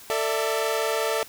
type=chord; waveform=sawtooth; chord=A suspended fourth; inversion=none; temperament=equal with one note detuned; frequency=446.9 / 587.3 / 659.3 Hz; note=A4 / D5 / E5; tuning=+27 / 0 / 0 cents; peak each=-22 / -25 / -25 dBFS; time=0.1-1.23 s; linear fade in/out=0 ms; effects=white hiss -46 dBFS RMS until 1.28 s